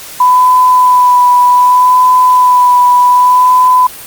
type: tone with vibrato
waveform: sine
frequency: 996 Hz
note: B5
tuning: 14 cents sharp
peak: -3 dBFS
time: 0.2-3.87 s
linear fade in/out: 5 ms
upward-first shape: sine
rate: 0.65 Hz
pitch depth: 18 cents each way
effects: white hiss -28 dBFS RMS until 4.06 s + Opus 48 kbps